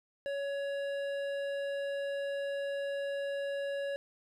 triangle tone with hard clipping, 560 Hz, C#5, 18 cents sharp, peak -35 dBFS, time 0.26-3.96 s, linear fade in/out 0 ms, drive 15 dB, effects none

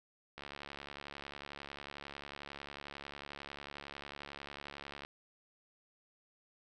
click train, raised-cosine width 0.3 ms, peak -29 dBFS, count 333, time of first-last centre 0.38-5.049 s, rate 71.1 Hz, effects none

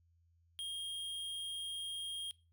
square tone, 3235 Hz, G#7, 46 cents flat, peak -40 dBFS, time 0.59-2.31 s, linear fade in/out 0 ms, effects noise-tail reverb RT60 0.3 s tail -20 dB re dry + added 84 Hz sine -68 dBFS peak until 2.52 s

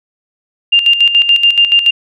sine tone with tremolo, 2799 Hz, F7, 3 cents sharp, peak -4 dBFS, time 0.72-1.91 s, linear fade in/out 10 ms, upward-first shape square, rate 7 Hz, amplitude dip 65%, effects none

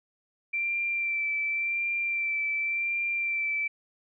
sine tone with vibrato, 2349 Hz, D7, in tune, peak -26 dBFS, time 0.53-3.68 s, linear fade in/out 10 ms, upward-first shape sine, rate 0.9 Hz, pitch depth 22 cents each way, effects none

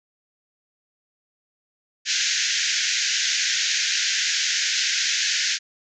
white band-pass noise, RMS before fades -23 dBFS, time 2.05-5.59 s, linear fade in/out 50 ms, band 1500 to 6900 Hz, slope 96 dB/octave, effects none

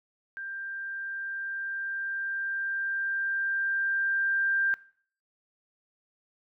sine tone with level ramp, 1585 Hz, G6, 19 cents sharp, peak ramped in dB -35 to -23 dBFS, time 0.37-4.74 s, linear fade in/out 0 ms, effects noise-tail reverb RT60 0.5 s tail -20 dB re dry

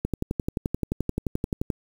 click train, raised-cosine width 3 ms, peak -12 dBFS, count 20, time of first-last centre 0.05-1.702 s, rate 11.5 Hz, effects 7-bit

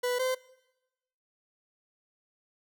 40% pulse tone pair in turn, 493.9 / 515 Hz, B4 / C5, 0 / -28 cents, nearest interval minor second, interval 72 cents, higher second, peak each -26 dBFS, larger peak neither, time 0.03-0.19 / 0.19-0.35 s, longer neither, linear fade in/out 10 ms, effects noise-tail reverb RT60 1.0 s tail -22 dB re dry

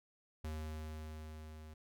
square tone with level ramp, 77.78 Hz, D#2, in tune, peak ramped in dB -40 to -51 dBFS, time 0.44-1.74 s, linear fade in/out 5 ms, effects none

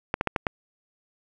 clicks, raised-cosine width 0.5 ms, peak -8 dBFS, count 5, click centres 0.141 / 0.211 / 0.273 / 0.362 / 0.468 s, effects none

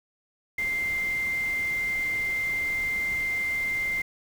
sine tone in noise, 2093 Hz, C7, in tune, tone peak -25 dBFS, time 0.58-4.02 s, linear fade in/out 5 ms, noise pink, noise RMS -42 dBFS, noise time 0.58-4.02 s, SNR +14 dB, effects none

